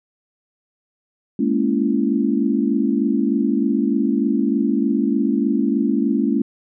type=chord; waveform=sine; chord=A# half-diminished seventh; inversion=third; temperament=just; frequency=209.8 / 233.1 / 279.7 / 335.6 Hz; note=G#3 / A#3 / C#4 / E4; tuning=+18 / 0 / +16 / +31 cents; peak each=-21 / -21 / -20 / -24 dBFS; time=1.39-6.42 s; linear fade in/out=5 ms; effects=none